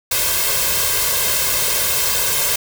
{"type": "noise with comb filter", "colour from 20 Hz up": "white", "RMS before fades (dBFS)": -18, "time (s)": [0.11, 2.56], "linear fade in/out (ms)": 5, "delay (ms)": 1.9, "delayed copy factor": 0.85, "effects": []}